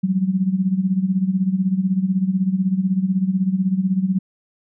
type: tone with tremolo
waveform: sine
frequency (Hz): 188.5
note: F#3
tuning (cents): +32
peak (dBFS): -13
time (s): 0.03-4.19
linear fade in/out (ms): 10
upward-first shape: sine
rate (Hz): 16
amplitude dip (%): 75
effects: none